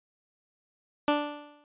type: tone with exponential decay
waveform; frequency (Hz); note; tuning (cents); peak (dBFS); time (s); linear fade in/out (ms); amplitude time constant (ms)
15% pulse; 293.7; D4; 0; -14; 1.08-1.64; 1; 120
effects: resampled to 8000 Hz